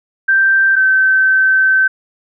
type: tone pair in turn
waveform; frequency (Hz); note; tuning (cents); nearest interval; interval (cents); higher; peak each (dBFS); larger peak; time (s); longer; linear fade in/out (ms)
sine; 1568 / 1541.1; G6 / G6; 0 / -30; unison; 30; first; -8; neither; 0.28-0.76 / 0.76-1.88; second; 10
effects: none